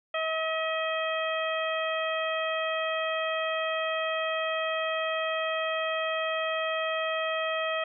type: harmonic tone with a mistuned harmonic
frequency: 640 Hz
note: D#5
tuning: 49 cents sharp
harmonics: 1 / 2 / 3 / 4 / 5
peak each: -30 / -33 / -35 / -36 / -37 dBFS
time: 0.14-7.84 s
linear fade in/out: 5 ms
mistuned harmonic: 4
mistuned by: -18 cents
effects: none